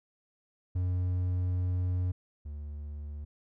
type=tone pair in turn; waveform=triangle; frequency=90.5 / 73.63 Hz; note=F#2 / D2; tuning=-38 / +5 cents; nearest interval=major third; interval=357 cents; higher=first; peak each=-25 / -35 dBFS; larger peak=first; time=0.75-2.12 / 2.45-3.25 s; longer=first; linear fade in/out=10 ms; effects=none